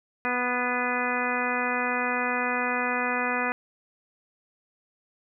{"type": "harmonic tone with a mistuned harmonic", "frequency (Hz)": 246.9, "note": "B3", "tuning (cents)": 0, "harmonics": [1, 2, 3, 4, 5, 6, 7, 8, 10], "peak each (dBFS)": [-33, -33, -33, -33, -33, -33, -33, -33, -33], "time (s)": [0.25, 3.52], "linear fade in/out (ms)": 0, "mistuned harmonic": 8, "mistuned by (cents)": 36, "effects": []}